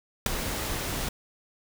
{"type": "noise with ADSR envelope", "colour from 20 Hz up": "pink", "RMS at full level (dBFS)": -18, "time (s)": [0.26, 1.09], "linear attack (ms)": 4, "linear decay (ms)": 7, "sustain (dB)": -13, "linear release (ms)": 6, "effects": []}